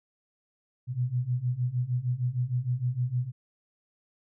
sine beating tone pair, 120.8 / 127.3 Hz, B2 / C3, -38 / -47 cents, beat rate 6.5 Hz, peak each -30 / -28 dBFS, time 0.87-3.32 s, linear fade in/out 50 ms, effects none

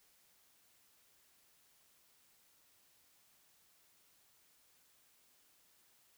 silence, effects white hiss -70 dBFS RMS until 6.17 s

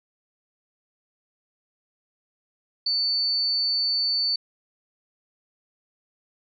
sine tone, 4500 Hz, C#8, 25 cents sharp, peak -21 dBFS, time 2.86-4.36 s, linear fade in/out 5 ms, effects none

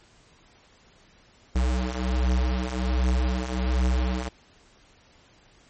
square beating tone pair, 61.74 / 63.04 Hz, B1 / B1, 0 / +36 cents, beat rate 1.3 Hz, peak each -28 / -24 dBFS, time 1.55-4.29 s, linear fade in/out 10 ms, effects pink hiss -57 dBFS RMS until 5.69 s + MP3 32 kbps

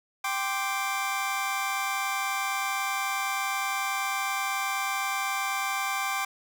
25% pulse chord, G suspended fourth, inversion none, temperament just, 784 / 1045.3 / 1176 Hz, G5 / C6 / D6, 0 / -2 / +2 cents, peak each -28 / -30 / -28 dBFS, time 0.24-6.25 s, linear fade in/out 5 ms, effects none

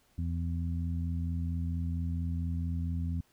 harmonic tone, 84.4 Hz, E2, 41 cents sharp, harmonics 1 / 2 / 3, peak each -31 / -37 / -41 dBFS, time 0.18-3.21 s, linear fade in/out 5 ms, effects pink hiss -68 dBFS RMS until 3.32 s

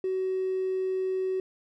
triangle tone with hard clipping, 376 Hz, F#4, 28 cents sharp, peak -26 dBFS, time 0.04-1.4 s, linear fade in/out 2 ms, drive 3 dB, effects none

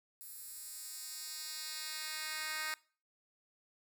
10% pulse tone with high-pass filter sweep, 310.9 Hz, D#4, 1 cent flat, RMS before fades -43 dBFS, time 0.21-2.74 s, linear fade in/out 0 ms, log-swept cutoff 12000 to 1800 Hz, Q 1, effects noise-tail reverb RT60 0.4 s tail -22 dB re dry

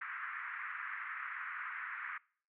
pink band-pass noise, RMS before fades -43 dBFS, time 0.01-2.18 s, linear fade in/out 5 ms, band 1200 to 2100 Hz, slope 48 dB/octave, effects noise-tail reverb RT60 0.5 s tail -24 dB re dry

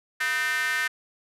square tone with high-pass filter, 139.7 Hz, C#3, 14 cents sharp, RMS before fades -26 dBFS, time 0.2-0.88 s, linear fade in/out 10 ms, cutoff 1700 Hz, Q 6.2, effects resampled to 32000 Hz

